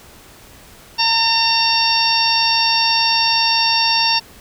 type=harmonic tone with a mistuned harmonic; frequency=913 Hz; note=A#5; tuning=36 cents flat; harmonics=1 / 2 / 3 / 4 / 5 / 6; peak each=-19 / -28 / -20 / -24 / -19 / -18 dBFS; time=0.98-4.2 s; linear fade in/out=20 ms; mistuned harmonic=2; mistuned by=-19 cents; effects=pink hiss -43 dBFS RMS until 4.4 s